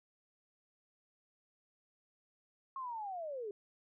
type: linear sweep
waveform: sine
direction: down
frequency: 1090 to 391.2 Hz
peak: -39 dBFS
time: 2.76-3.51 s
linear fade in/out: 2 ms
effects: none